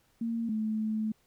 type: tone pair in turn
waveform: sine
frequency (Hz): 230 / 217.3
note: A#3 / A3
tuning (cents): -23 / -21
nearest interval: minor second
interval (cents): 98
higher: first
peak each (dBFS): -29 / -28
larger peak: second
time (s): 0.21-0.49 / 0.49-1.12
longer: second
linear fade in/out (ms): 5
effects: pink hiss -69 dBFS RMS until 1.26 s